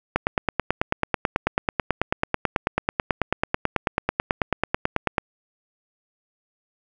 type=click train; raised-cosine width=0.5 ms; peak=-4 dBFS; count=47; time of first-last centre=0.16-5.182 s; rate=9.16 Hz; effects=none